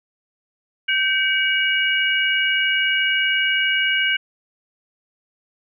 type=tone cluster; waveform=sine; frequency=1552 / 2273 / 2889 Hz; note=G6 / C#7 / F#7; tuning=-18 / +43 / -42 cents; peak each=-21 dBFS; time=0.88-4.17 s; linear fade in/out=10 ms; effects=none